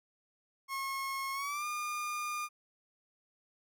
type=tone with pitch glide; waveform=30% pulse; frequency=1085 to 1210.9 Hz; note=C#6 to D#6; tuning=-37 to -47 cents; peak=-32 dBFS; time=0.68-2.49 s; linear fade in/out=50 ms; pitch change=+190 cents; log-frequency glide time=1.33-1.66 s; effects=none